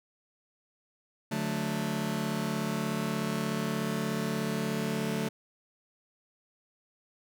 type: chord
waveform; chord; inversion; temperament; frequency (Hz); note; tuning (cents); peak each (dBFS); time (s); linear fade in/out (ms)
sawtooth; D major; none; just; 146.83 / 183.54 / 220.2; D3 / F#3 / A3; 0 / -14 / +2; -31 / -31 / -28; 1.31-5.29; 10
effects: none